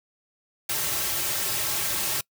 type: noise with comb filter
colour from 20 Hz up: white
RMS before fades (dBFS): -27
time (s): 0.69-2.21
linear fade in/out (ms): 5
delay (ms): 4.1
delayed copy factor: -0.7
effects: noise-tail reverb RT60 0.1 s tail -25 dB re dry

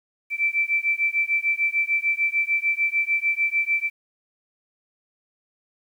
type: beating tone pair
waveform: sine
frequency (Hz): 2329 / 2335.7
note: D7 / D7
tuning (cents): -15 / -10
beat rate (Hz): 6.7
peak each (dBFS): -23 / -23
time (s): 0.3-3.9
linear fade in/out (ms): 50
effects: 9-bit

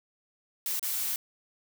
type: noise with dropouts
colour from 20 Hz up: blue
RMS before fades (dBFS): -31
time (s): 0.66-1.16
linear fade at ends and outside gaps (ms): 1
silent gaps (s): 0.795-0.828
effects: none

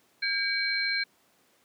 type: tone cluster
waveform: sine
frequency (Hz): 1608 / 2273 / 4147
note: G6 / C#7 / C8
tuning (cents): +44 / +43 / -16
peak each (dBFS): -30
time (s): 0.22-1.04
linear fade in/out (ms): 10
effects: pink hiss -65 dBFS RMS until 1.64 s + high-pass 200 Hz 12 dB/octave

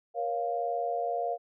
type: chord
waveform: sine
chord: Bb minor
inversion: none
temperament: equal with one note detuned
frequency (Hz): 472.9 / 554.4 / 698.5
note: Bb4 / Db5 / F5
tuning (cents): +25 / 0 / 0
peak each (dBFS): -34 / -36 / -30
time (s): 0.14-1.38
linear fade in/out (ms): 50
effects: none

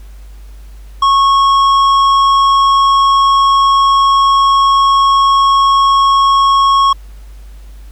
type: tone with tanh clipping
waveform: sine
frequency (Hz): 1098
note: C#6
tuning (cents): -17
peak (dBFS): -8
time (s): 1.02-6.93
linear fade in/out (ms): 5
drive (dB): 10
effects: added 50 Hz sine -30 dBFS peak until 7.91 s + pink hiss -48 dBFS RMS until 7.91 s

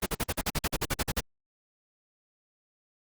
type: noise bursts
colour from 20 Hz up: pink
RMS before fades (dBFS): -28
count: 14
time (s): 0.02-1.207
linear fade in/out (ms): 10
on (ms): 43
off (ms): 45
effects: Opus 32 kbps

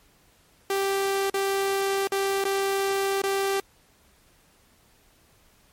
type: tone with dropouts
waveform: sawtooth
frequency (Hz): 392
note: G4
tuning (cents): 0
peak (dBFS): -19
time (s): 0.7-3.6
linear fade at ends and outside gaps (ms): 2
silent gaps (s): 1.299-1.341 / 2.073-2.12 / 2.441-2.451 / 3.218-3.237
effects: pink hiss -60 dBFS RMS until 5.72 s + MP3 64 kbps

